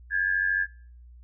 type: tone pair together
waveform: sine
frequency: 1619 / 1712.5 Hz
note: G#6 / A6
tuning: -45 / -47 cents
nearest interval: minor second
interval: 98 cents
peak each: -25 dBFS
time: 0.1-0.67 s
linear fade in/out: 50 ms
effects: noise-tail reverb RT60 0.5 s tail -24 dB re dry + added 60 Hz sine -46 dBFS peak until 1.23 s